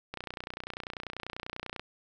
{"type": "click train", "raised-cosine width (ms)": 0.3, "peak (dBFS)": -21, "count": 51, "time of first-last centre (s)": [0.14, 1.796], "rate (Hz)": 30.2, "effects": []}